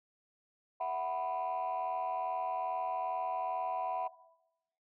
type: chord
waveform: sine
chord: E suspended second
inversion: none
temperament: just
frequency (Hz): 659.3 / 741.7 / 988.9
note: E5 / F#5 / B5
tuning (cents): 0 / +4 / +2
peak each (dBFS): -37 / -34 / -36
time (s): 0.8-4.08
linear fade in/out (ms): 10
effects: noise-tail reverb RT60 0.9 s tail -18 dB re dry + tanh soft clip ceiling -28 dBFS